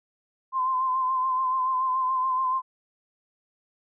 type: tone with vibrato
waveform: sine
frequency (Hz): 1036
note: C6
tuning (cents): -17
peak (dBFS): -22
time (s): 0.52-2.62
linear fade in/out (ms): 50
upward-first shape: sine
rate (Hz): 7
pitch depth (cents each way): 36
effects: none